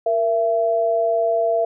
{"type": "tone pair together", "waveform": "sine", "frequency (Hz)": [466.2, 669.5], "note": ["A#4", "E5"], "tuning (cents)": [0, 27], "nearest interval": "tritone", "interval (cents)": 627, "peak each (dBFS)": [-22, -17], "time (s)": [0.06, 1.65], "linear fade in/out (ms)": 5, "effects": []}